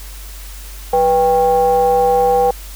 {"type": "ring-modulated tone", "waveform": "triangle", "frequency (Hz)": 150.7, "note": "D3", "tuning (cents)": 45, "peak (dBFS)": -5, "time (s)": [0.93, 2.51], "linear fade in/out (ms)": 5, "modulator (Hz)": 641, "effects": ["added 48 Hz sine -30 dBFS peak until 2.75 s", "white hiss -37 dBFS RMS until 2.75 s"]}